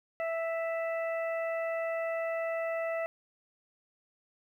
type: harmonic tone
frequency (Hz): 659.3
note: E5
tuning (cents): 0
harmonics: 1 / 2 / 3 / 4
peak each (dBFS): -31 / -42 / -40 / -46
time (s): 0.2-3.06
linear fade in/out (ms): 0
effects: 11-bit